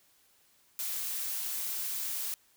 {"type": "noise", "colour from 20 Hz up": "blue", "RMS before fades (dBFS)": -35, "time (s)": [0.79, 2.34], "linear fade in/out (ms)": 0, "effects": ["white hiss -66 dBFS RMS until 2.56 s"]}